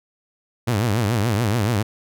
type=tone with vibrato; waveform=sawtooth; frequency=110 Hz; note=A2; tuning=in tune; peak=-14 dBFS; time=0.67-1.83 s; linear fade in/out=10 ms; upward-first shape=triangle; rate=7 Hz; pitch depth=240 cents each way; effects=none